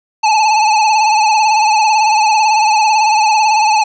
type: tone with vibrato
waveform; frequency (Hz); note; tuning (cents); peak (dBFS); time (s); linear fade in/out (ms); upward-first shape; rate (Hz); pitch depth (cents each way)
square; 862; A5; -36; -9; 0.23-3.84; 10; triangle; 18; 70
effects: resampled to 16000 Hz + 7-bit